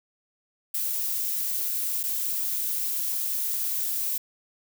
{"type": "noise with dropouts", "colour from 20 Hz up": "violet", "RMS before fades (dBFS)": -28, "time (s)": [0.74, 4.18], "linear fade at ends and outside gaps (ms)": 5, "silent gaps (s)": [2.031, 2.036], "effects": []}